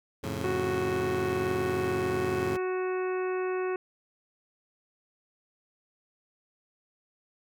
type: chord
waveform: 15% pulse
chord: F augmented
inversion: none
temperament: just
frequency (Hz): 87.31 / 109.13 / 136.42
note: F2 / A2 / C#3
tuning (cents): 0 / -14 / -27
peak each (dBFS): -30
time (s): 0.23-2.57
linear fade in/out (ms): 10
type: harmonic tone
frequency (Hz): 370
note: F#4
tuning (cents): 0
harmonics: 1 / 2 / 3 / 4 / 5 / 6 / 7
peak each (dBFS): -28 / -40 / -39 / -42 / -45 / -50 / -45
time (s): 0.44-3.76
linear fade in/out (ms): 2
effects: none